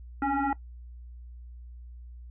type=tone with frequency modulation; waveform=sine; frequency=269 Hz; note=C4; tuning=48 cents sharp; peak=-24 dBFS; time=0.22-0.53 s; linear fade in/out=2 ms; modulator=553 Hz; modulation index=2; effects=noise-tail reverb RT60 0.1 s tail -20 dB re dry + added 60 Hz sine -42 dBFS peak until 2.3 s